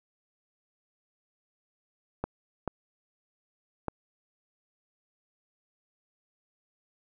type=clicks; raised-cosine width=1 ms; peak=-16 dBFS; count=3; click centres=2.24 / 2.677 / 3.883 s; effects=none